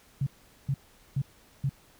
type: tone bursts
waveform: sine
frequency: 137.1 Hz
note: C#3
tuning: 19 cents flat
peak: -24 dBFS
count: 4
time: 0.21-1.694 s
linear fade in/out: 5 ms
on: 56 ms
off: 420 ms
effects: pink hiss -59 dBFS RMS until 1.99 s